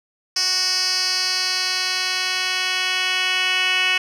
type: tone with band-pass filter sweep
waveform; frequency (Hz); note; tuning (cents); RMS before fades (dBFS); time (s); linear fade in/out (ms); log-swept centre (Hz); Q
10% pulse; 370; F#4; 0; -21; 0.36-3.98; 5; 5100 to 2900; 4.3
effects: none